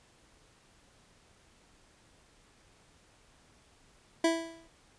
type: tone with exponential decay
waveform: 25% pulse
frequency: 329.7 Hz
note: E4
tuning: in tune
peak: -18 dBFS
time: 4.24-4.68 s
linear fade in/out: 5 ms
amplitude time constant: 95 ms
effects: pink hiss -63 dBFS RMS until 4.98 s + resampled to 22050 Hz